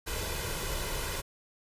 pink noise with comb filter, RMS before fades -34 dBFS, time 0.06-1.22 s, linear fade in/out 20 ms, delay 2 ms, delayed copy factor +0.6, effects resampled to 32000 Hz

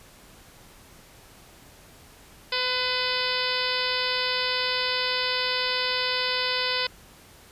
harmonic tone with a mistuned harmonic, 505 Hz, B4, 39 cents sharp, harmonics 1 / 2 / 3 / 4 / 5 / 6 / 7 / 8 / 9 / 10, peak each -33 / -33 / -33 / -33 / -33 / -33 / -33 / -33 / -33 / -33 dBFS, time 2.52-6.87 s, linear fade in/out 5 ms, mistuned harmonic 3, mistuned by -24 cents, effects pink hiss -51 dBFS RMS until 7.51 s + resampled to 32000 Hz

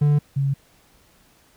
triangle / sine tone pair in turn, 146.83 / 137.9 Hz, D3 / C#3, 0 / -9 cents, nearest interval minor second, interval 109 cents, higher first, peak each -12 / -18 dBFS, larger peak first, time 0.01-0.19 / 0.36-0.54 s, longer neither, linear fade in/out 10 ms, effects pink hiss -57 dBFS RMS until 1.56 s

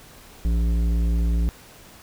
triangle tone with tanh clipping, 57.1 Hz, A#1, 35 cents flat, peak -20 dBFS, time 0.45-1.49 s, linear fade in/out 0 ms, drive 16 dB, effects pink hiss -47 dBFS RMS until 2.02 s

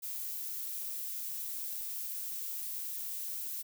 violet noise, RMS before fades -39 dBFS, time 0.02-3.63 s, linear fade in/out 20 ms, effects none

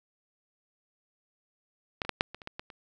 clicks, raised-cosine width 0.3 ms, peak -15 / -25 / -11 / -7 / -25 / -30 / -21 / -21 / -30 dBFS, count 9, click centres 2.018 / 2.05 / 2.093 / 2.209 / 2.346 / 2.418 / 2.474 / 2.595 / 2.702 s, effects none

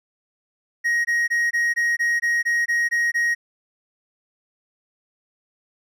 triangle tone bursts, 1883 Hz, A#6, 17 cents sharp, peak -16 dBFS, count 11, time 0.84-3.35 s, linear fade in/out 20 ms, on 210 ms, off 20 ms, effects none

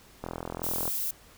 click train, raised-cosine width 1 ms, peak -20 dBFS, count 28, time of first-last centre 0.24-0.878 s, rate 42.3 Hz
violet noise, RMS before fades -31 dBFS, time 0.63-1.11 s, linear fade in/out 5 ms
effects pink hiss -55 dBFS RMS until 1.37 s

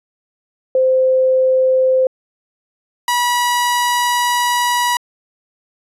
sine / sawtooth tone pair in turn, 519 / 970.7 Hz, C5 / B5, -14 / -30 cents, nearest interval major seventh, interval 1084 cents, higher second, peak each -10 dBFS, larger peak neither, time 0.75-2.07 / 3.08-4.97 s, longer second, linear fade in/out 2 ms, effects resampled to 32000 Hz

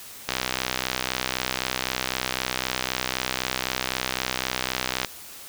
click train, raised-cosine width 0.2 ms, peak -6 dBFS, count 305, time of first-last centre 0.29-5.047 s, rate 63.9 Hz, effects white hiss -42 dBFS RMS until 5.48 s

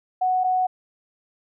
sine tone pair in turn, 740 / 740 Hz, F#5 / F#5, 0 / 0 cents, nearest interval unison, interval 0 cents, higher neither, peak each -18 dBFS, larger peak neither, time 0.21-0.44 / 0.44-0.67 s, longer neither, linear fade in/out 10 ms, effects none

